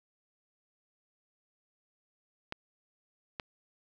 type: clicks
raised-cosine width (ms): 0.3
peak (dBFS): -20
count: 2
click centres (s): 2.524 / 3.398
effects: none